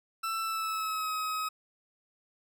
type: tone with pitch glide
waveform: 40% pulse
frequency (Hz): 1331 to 1270.2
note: E6 to D#6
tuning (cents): +16 to +35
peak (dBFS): -30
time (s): 0.23-1.49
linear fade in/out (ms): 10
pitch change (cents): -81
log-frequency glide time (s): 0.41-1.11
effects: none